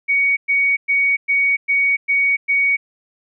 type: tone bursts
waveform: sine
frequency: 2241 Hz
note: C#7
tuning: 18 cents sharp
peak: -13 dBFS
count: 7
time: 0.08-2.77 s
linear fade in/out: 20 ms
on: 290 ms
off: 110 ms
effects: none